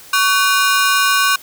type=ring-modulated tone; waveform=sawtooth; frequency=1318.5 Hz; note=E6; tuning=in tune; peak=-5 dBFS; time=0.13-1.36 s; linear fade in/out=5 ms; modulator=195 Hz; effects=white hiss -40 dBFS RMS until 1.42 s